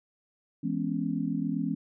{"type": "chord", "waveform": "sine", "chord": "C# minor seventh", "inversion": "first", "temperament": "just", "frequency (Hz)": [166.31, 207.9, 249.5, 277.2], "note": ["E3", "G#3", "B3", "C#4"], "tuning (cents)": [16, 2, 18, 0], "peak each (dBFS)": [-33, -33, -33, -32], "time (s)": [0.63, 1.75], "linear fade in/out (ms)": 10, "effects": []}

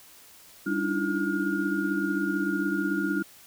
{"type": "tone cluster", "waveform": "sine", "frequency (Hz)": [196.9, 289.1, 305, 336, 1424], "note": ["G3", "D4", "D#4", "E4", "F6"], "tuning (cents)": [8, -27, -34, 33, 33], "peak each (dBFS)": -31, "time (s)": [0.66, 3.23], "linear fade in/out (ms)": 10, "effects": ["white hiss -52 dBFS RMS until 3.46 s"]}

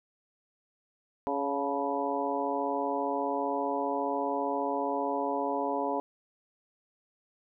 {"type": "harmonic tone with a mistuned harmonic", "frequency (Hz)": 140.1, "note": "C#3", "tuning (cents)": 19, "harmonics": [2, 3, 4, 5, 6, 7], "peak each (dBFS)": [-35, -35, -35, -35, -35, -35], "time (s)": [1.27, 6], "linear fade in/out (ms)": 0, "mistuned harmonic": 6, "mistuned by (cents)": 51, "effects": []}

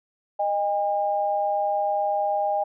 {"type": "tone pair together", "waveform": "sine", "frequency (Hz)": [617, 808], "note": ["D#5", "G#5"], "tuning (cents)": [-15, -48], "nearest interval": "perfect fourth", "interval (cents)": 467, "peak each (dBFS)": [-25, -23], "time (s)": [0.39, 2.64], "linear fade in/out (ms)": 10, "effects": []}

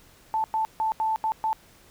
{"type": "tone bursts at uneven times", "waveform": "sine", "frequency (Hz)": 880, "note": "A5", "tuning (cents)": 0, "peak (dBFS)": -22, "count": 6, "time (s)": [[0.34, 0.44], [0.54, 0.65], [0.8, 0.92], [1, 1.16], [1.24, 1.32], [1.44, 1.53]], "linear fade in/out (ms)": 0, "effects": ["pink hiss -55 dBFS RMS until 1.9 s"]}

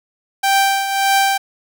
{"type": "tone with tremolo", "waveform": "sawtooth", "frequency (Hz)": 784, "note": "G5", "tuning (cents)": 0, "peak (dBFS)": -7, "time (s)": [0.43, 1.38], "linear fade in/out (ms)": 10, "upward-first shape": "triangle", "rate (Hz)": 1.7, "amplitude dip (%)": 65, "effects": []}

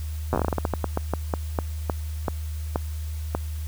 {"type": "slowing click train", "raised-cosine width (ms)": 1, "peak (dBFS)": -9, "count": 22, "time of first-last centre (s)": [0.33, 3.35], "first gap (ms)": 8, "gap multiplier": 1.24, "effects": ["added 77 Hz sine -28 dBFS peak until 3.67 s", "white hiss -47 dBFS RMS until 3.67 s"]}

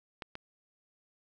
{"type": "clicks", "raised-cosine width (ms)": 0.3, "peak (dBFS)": [-23, -25], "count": 2, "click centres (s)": [0.222, 0.354], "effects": []}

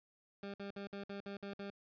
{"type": "tone bursts", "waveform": "20% pulse", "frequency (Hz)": 199.7, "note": "G3", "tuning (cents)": 32, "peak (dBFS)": -38, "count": 8, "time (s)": [0.43, 1.702], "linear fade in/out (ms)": 2, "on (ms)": 110, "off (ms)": 56, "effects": ["resampled to 11025 Hz"]}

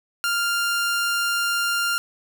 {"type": "tone", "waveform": "sawtooth", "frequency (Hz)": 1396.9, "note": "F6", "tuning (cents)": 0, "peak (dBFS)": -17, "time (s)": [0.24, 1.98], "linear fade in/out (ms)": 0, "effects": []}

